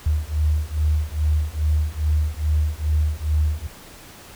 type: beating tone pair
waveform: sine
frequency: 75.1 / 77.5 Hz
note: D2 / D#2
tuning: +39 / -6 cents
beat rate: 2.4 Hz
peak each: -21 dBFS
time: 0.06-3.67 s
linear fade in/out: 5 ms
effects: pink hiss -43 dBFS RMS until 4.35 s